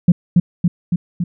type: tone with echo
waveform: sine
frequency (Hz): 174.7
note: F3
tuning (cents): +1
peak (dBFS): -3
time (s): 0.08-0.12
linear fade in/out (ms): 5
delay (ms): 280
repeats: 4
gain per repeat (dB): -3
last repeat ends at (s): 1.24
effects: tanh soft clip ceiling -1 dBFS